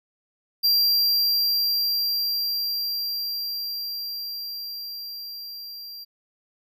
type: tone with level ramp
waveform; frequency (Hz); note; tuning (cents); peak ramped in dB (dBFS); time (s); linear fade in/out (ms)
square; 4743; D8; +16; -17 to -37; 0.63-6.05; 20
effects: none